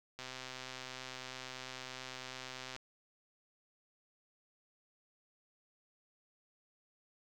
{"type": "click train", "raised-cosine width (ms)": 0.2, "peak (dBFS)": -27, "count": 333, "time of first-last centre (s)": [0.19, 2.764], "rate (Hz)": 129, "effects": ["10-bit"]}